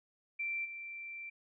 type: tone with level steps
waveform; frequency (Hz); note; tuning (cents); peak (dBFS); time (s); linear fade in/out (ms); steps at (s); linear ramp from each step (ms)
sine; 2349; D7; 0; -34 / -42; 0.39-1.3; 10; 0.64; 20
effects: none